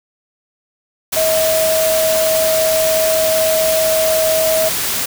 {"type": "tone in noise", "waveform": "sine", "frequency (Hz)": 638, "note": "D#5", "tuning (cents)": 43, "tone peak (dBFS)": -13, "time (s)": [1.16, 4.69], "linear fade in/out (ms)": 10, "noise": "white", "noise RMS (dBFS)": -19, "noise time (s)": [1.12, 5.06], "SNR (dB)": 3, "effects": []}